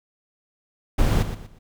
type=noise with echo; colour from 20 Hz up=brown; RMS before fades=-18 dBFS; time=0.98-1.23 s; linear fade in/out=10 ms; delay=120 ms; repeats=3; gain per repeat=-10 dB; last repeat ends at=1.59 s; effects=none